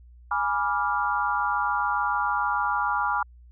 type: chord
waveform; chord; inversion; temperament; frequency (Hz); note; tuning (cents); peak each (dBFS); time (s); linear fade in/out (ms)
sine; G# diminished seventh; none; equal with one note detuned; 830.6 / 977.5 / 1174.7 / 1396.9; G#5 / B5 / D6 / F6; 0 / -18 / 0 / 0; -28; 0.31-3.23; 5
effects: added 60 Hz sine -47 dBFS peak until 3.51 s